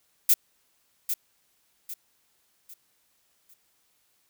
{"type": "noise with echo", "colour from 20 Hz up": "violet", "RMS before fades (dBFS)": -18, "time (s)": [0.29, 0.34], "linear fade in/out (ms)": 5, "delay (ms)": 800, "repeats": 4, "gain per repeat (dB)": -9, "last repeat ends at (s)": 3.54, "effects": ["white hiss -69 dBFS RMS until 4.29 s"]}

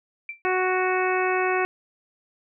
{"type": "tone with exponential decay", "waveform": "sine", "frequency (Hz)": 2348, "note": "D7", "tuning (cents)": -1, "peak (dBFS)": -27, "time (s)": [0.29, 0.42], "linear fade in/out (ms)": 2, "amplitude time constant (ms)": 27}
{"type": "harmonic tone", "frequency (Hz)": 370, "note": "F#4", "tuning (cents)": 0, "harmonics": [1, 2, 3, 4, 5, 6, 7], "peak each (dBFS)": [-24, -27, -29, -30, -31, -32, -32], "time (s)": [0.45, 1.65], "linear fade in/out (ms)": 0}
{"effects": []}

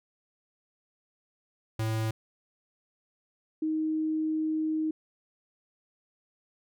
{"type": "tone pair in turn", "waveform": ["square", "sine"], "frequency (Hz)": [110.8, 313.4], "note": ["A2", "D#4"], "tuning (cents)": [13, 13], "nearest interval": "octave + tritone", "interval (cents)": 1800, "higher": "second", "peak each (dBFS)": [-28, -26], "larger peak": "second", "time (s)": [[1.79, 2.11], [3.62, 4.91]], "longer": "second", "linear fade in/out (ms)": 5, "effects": []}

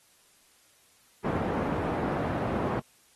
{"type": "band-pass noise", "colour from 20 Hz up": "pink", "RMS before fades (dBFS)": -30, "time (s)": [1.24, 2.8], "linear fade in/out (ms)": 10, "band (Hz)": [120, 1000], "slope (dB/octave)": 12, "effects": ["white hiss -62 dBFS RMS until 3.15 s", "AAC 32 kbps"]}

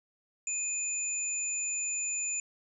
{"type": "tone pair together", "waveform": "sine", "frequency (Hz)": [2489, 7040], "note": ["D#7", "A8"], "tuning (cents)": [0, 0], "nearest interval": "octave + tritone", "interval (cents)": 1800, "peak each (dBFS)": [-38, -31], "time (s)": [0.47, 2.4], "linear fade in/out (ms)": 2, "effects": []}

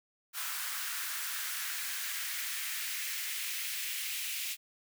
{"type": "noise with high-pass filter sweep", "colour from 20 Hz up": "white", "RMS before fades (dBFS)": -37, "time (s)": [0.33, 4.57], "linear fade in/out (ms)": 50, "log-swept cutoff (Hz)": [1300, 2500], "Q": 2.2, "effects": []}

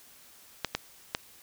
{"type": "clicks", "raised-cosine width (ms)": 0.2, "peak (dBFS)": -10, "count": 3, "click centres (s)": [0.647, 0.75, 1.149], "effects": ["white hiss -55 dBFS RMS until 1.42 s"]}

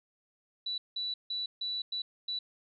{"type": "tone bursts at uneven times", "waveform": "sine", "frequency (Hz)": 3951, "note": "B7", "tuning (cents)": 0, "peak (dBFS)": -32, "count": 6, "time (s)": [[0.66, 0.78], [0.96, 1.14], [1.3, 1.46], [1.61, 1.82], [1.92, 2.02], [2.28, 2.39]], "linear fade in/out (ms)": 5, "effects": []}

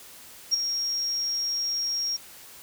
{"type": "tone with ADSR envelope", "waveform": "sine", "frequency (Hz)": 5588, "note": "F8", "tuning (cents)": 0, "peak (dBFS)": -15, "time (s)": [0.51, 2.17], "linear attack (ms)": 30, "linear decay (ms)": 9, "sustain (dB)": -10, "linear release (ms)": 13, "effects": ["tanh soft clip ceiling -14 dBFS", "white hiss -47 dBFS RMS until 2.62 s"]}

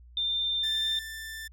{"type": "tone", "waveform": "sine", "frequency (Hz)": 3591, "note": "A7", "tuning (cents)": 35, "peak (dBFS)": -26, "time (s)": [0.17, 0.99], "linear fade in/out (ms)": 2}
{"type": "tone with pitch glide", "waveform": "sawtooth", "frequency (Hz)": [1760, 1774.3], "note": ["A6", "A6"], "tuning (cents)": [0, 14], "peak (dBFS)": -34, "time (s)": [0.63, 1.48], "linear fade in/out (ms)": 10, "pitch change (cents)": 14, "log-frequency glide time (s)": [0.82, 1.05]}
{"effects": ["added 60 Hz sine -49 dBFS peak until 1.52 s"]}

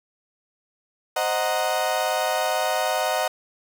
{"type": "chord", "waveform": "35% pulse", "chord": "C half-diminished seventh", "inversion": "none", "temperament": "equal", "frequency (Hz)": [523.3, 622.3, 740, 932.3], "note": ["C5", "Eb5", "Gb5", "Bb5"], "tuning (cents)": [0, 0, 0, 0], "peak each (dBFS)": [-28, -24, -24, -28], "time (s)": [1.16, 3.28], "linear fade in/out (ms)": 5, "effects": []}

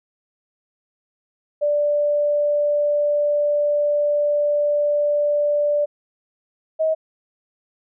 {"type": "tone pair in turn", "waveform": "sine", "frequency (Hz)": [587, 634], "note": ["D5", "D#5"], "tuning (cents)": [-1, 32], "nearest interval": "minor second", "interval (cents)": 133, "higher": "second", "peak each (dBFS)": [-16, -16], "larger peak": "neither", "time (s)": [[1.61, 5.86], [6.79, 6.95]], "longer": "first", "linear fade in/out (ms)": 20, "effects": []}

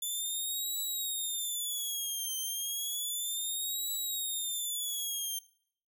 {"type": "tone with vibrato", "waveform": "10% pulse", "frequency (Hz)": 3489, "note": "A7", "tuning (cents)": -15, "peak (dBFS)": -26, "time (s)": [0.02, 5.39], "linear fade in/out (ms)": 5, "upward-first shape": "triangle", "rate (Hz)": 0.32, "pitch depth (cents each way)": 200, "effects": ["noise-tail reverb RT60 0.6 s tail -21 dB re dry"]}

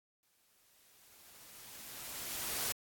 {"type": "noise with exponential growth", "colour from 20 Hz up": "white", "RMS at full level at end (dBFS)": -35, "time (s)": [0.23, 2.72], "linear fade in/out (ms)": 0, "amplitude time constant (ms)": 540, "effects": ["AAC 64 kbps"]}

